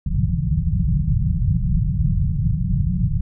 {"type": "low-pass noise", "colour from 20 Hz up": "white", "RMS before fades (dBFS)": -19, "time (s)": [0.06, 3.21], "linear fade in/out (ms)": 5, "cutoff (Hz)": 180, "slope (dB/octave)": 96, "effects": []}